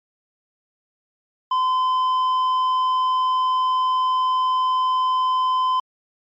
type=tone with tanh clipping; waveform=sine; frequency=1024 Hz; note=C6; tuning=38 cents flat; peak=-18 dBFS; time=1.51-5.8 s; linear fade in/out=5 ms; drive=6 dB; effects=MP3 64 kbps